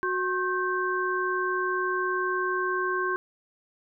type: tone cluster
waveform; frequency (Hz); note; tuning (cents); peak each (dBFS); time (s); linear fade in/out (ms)
sine; 368.9 / 1076 / 1557; F#4 / C6 / G6; -5 / +48 / -12; -29; 0.03-3.16; 0
effects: none